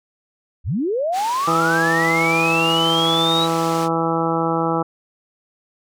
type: linear sweep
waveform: sine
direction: up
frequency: 48.54 to 3900 Hz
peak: -18 dBFS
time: 0.64-3.48 s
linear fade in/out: 50 ms
type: band-pass noise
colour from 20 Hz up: white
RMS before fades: -33 dBFS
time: 1.12-3.89 s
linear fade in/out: 50 ms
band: 260 to 6300 Hz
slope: 12 dB/octave
type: harmonic tone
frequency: 164.81 Hz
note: E3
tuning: in tune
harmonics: 1 / 2 / 3 / 4 / 5 / 6 / 7 / 8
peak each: -25 / -23 / -24 / -29 / -24 / -29 / -28 / -26 dBFS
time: 1.47-4.83 s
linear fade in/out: 10 ms
effects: none